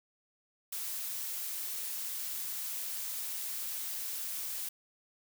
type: noise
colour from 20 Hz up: blue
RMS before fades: -38 dBFS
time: 0.72-4.69 s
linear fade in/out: 5 ms
effects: none